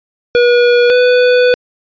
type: tone pair in turn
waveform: square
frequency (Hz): 483.8 / 496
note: B4 / B4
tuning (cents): -36 / +7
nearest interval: unison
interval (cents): 43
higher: second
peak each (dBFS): -7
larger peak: neither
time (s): 0.35-0.9 / 0.9-1.54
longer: second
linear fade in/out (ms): 0
effects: resampled to 11025 Hz